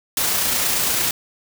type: noise with amplitude modulation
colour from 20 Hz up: white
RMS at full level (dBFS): -19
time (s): 0.17-1.11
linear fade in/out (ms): 2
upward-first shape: sine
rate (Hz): 28.8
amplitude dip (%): 25
effects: none